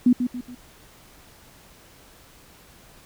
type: tone with echo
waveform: sine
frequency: 246.9 Hz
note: B3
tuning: in tune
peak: -12 dBFS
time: 0.06-0.13 s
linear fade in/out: 5 ms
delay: 140 ms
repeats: 3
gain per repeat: -8 dB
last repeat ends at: 0.55 s
effects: pink hiss -51 dBFS RMS until 3.05 s